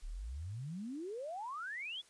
sine exponential sweep, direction up, 32.07 to 3520 Hz, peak -40 dBFS, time 0.02-2.02 s, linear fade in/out 20 ms, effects white hiss -65 dBFS RMS until 2.09 s + resampled to 22050 Hz

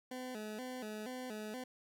20% pulse tone with vibrato, 233.1 Hz, A#3, in tune, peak -37 dBFS, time 0.11-1.64 s, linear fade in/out 5 ms, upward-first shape square, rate 2.1 Hz, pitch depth 150 cents each way, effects none

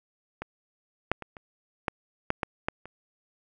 clicks, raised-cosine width 0.5 ms, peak -19 / -8 / -23 / -28 / -11 / -9 / -12 / -11 / -27 dBFS, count 9, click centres 0.42 / 1.116 / 1.223 / 1.368 / 1.882 / 2.304 / 2.432 / 2.685 / 2.856 s, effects none

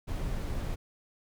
brown noise, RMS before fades -33 dBFS, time 0.07-0.76 s, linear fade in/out 20 ms, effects none

